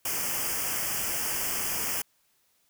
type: band-stop noise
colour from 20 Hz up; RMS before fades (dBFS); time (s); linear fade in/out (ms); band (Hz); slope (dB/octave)
white; -30; 0.05-2.02; 5; 3200 to 4800; 96
effects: white hiss -69 dBFS RMS until 2.69 s